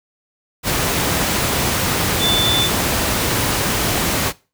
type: tone in noise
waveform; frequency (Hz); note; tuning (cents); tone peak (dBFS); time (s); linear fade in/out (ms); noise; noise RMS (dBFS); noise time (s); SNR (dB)
sine; 3520; A7; 0; -15; 2.19-2.7; 50; pink; -18; 0.63-4.33; 0
effects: noise-tail reverb RT60 0.3 s tail -20 dB re dry + high-pass 60 Hz 12 dB/octave